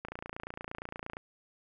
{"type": "click train", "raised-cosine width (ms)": 0.5, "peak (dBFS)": -24, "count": 33, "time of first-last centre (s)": [0.05, 1.169], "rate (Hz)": 28.6, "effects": []}